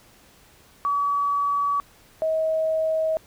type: tone pair in turn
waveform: sine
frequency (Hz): 1140 / 636.9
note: C#6 / D#5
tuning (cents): +48 / +40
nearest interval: minor seventh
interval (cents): 1008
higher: first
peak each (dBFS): -20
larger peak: neither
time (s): 0.85-1.8 / 2.22-3.17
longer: neither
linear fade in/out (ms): 0
effects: pink hiss -54 dBFS RMS until 3.26 s